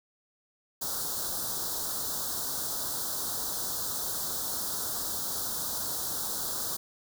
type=band-stop noise; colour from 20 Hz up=white; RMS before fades=-33 dBFS; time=0.81-6.77 s; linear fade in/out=10 ms; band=1500 to 3700 Hz; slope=48 dB/octave; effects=none

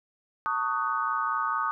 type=chord; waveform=sine; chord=D# half-diminished seventh; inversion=second; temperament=just; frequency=896 / 1120.1 / 1244.5 / 1493.4 Hz; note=A5 / C#6 / D#6 / F#6; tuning=+31 / +18 / 0 / +16 cents; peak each=-33 / -31 / -28 / -34 dBFS; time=0.46-1.71 s; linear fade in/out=0 ms; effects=none

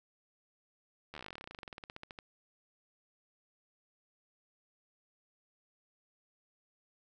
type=slowing click train; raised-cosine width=0.3 ms; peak=-29 dBFS; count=30; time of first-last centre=1.14-2.188 s; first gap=12 ms; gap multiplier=1.07; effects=none

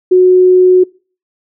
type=tone; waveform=sine; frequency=366.9 Hz; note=F#4; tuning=15 cents flat; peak=-3 dBFS; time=0.11-0.84 s; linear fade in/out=10 ms; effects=noise-tail reverb RT60 0.4 s tail -25 dB re dry

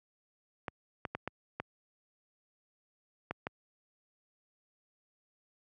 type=clicks; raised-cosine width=0.5 ms; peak=-20 dBFS; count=7; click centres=0.682 / 1.052 / 1.15 / 1.276 / 1.6 / 3.31 / 3.469 s; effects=high-pass 80 Hz 12 dB/octave

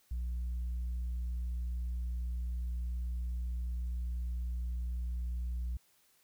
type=tone; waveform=sine; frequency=60.4 Hz; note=B1; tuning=38 cents flat; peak=-31 dBFS; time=0.11-5.77 s; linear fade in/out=5 ms; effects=tanh soft clip ceiling -32 dBFS + white hiss -69 dBFS RMS until 6.23 s

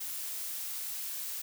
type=noise; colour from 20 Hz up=blue; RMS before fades=-38 dBFS; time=0-1.42 s; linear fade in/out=10 ms; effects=none

